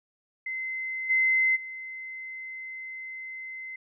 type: tone with level steps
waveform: sine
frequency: 2060 Hz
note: C7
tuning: 28 cents flat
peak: -30 / -20 / -36 dBFS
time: 0.46-3.76 s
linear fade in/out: 5 ms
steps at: 1.09 / 1.55 s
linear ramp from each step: 20 ms
effects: none